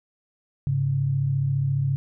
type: tone pair together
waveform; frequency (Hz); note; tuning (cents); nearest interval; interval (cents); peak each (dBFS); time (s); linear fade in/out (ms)
sine; 103.23 / 137.8; G#2 / C#3; -10 / -10; perfect fourth; 500; -28 / -21; 0.67-1.96; 0
effects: none